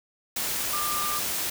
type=tone in noise; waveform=sine; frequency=1194 Hz; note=D6; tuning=28 cents sharp; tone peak=-29 dBFS; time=0.73-1.19 s; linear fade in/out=5 ms; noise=white; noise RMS=-29 dBFS; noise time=0.36-1.5 s; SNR=-3 dB; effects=none